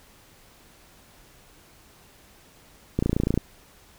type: click train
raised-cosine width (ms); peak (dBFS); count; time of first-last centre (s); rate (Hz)
3; -9; 12; 2.99-3.376; 28.5
effects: pink hiss -54 dBFS RMS until 3.98 s